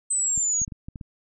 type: exponential sweep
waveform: sine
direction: down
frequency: 8190 to 6560 Hz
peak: -21 dBFS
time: 0.1-0.65 s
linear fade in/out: 10 ms
type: clicks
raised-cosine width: 5 ms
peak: -24 dBFS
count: 7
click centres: 0.377 / 0.617 / 0.679 / 0.722 / 0.885 / 0.958 / 1.012 s
effects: none